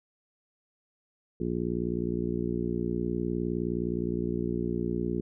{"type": "harmonic tone", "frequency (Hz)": 59.5, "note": "A#1", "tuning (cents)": 36, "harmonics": [1, 2, 3, 4, 5, 6, 7], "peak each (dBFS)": [-39, -39, -33, -34, -37, -33, -37], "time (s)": [1.4, 5.21], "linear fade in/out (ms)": 5, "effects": []}